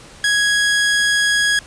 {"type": "tone", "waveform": "sawtooth", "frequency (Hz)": 1661.2, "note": "G#6", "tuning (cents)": 0, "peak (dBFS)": -10, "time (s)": [0.24, 1.59], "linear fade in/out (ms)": 2, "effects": ["pink hiss -41 dBFS RMS until 1.66 s", "resampled to 22050 Hz"]}